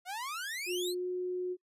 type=exponential sweep; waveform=sawtooth; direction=up; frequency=698.5 to 4435 Hz; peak=-33 dBFS; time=0.05-0.95 s; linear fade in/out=50 ms
type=tone with pitch glide; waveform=sine; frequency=358.5 to 362.9 Hz; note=F4 to F#4; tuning=+45 to -34 cents; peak=-32 dBFS; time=0.66-1.57 s; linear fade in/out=50 ms; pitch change=+21 cents; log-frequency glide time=0.92-1.07 s
effects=noise-tail reverb RT60 0.1 s tail -26 dB re dry + resampled to 32000 Hz